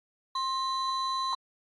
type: tone pair together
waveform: sine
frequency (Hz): 1058 / 3994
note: C6 / B7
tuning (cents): +19 / +19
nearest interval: octave + major seventh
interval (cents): 2300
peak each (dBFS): -27 / -32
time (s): 0.35-1.35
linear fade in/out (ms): 5
effects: tanh soft clip ceiling -25 dBFS + AAC 64 kbps